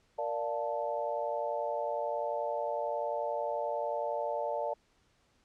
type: chord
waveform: sine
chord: Bb major seventh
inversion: none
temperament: equal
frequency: 466.2 / 587.3 / 698.5 / 880 Hz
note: Bb4 / D5 / F5 / A5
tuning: 0 / 0 / 0 / 0 cents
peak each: -39 / -34 / -38 / -37 dBFS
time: 0.18-4.74 s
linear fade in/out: 10 ms
effects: pink hiss -70 dBFS RMS until 5.44 s + low-pass 7000 Hz 12 dB/octave